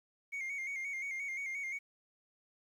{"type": "tone with vibrato", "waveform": "sine", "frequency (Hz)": 2174, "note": "C#7", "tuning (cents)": -34, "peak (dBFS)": -34, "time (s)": [0.32, 1.79], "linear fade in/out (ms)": 20, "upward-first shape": "square", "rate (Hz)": 5.7, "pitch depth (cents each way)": 48, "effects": ["tanh soft clip ceiling -36 dBFS", "11-bit"]}